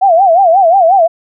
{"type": "tone with vibrato", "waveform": "sine", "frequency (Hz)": 719, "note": "F#5", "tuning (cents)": -50, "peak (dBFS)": -4, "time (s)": [0.01, 1.08], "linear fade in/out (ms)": 20, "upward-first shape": "sine", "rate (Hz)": 5.6, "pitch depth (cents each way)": 180, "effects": []}